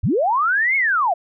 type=linear two-way sweep; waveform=sine; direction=up then down; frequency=57.2 to 2217 to 632 Hz; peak=-15 dBFS; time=0.03-1.14 s; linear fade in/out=10 ms; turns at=0.76 s; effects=none